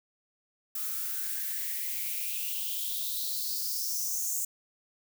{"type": "noise with high-pass filter sweep", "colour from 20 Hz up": "violet", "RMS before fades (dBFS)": -33, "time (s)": [0.75, 4.45], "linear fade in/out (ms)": 5, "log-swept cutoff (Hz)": [1200, 7100], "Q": 5.8, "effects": []}